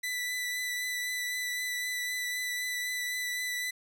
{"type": "tone with vibrato", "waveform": "sawtooth", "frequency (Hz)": 1984, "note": "B6", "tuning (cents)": 7, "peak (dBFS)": -28, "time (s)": [0.03, 3.71], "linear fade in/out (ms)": 10, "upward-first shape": "triangle", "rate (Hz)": 3.9, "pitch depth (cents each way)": 17, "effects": []}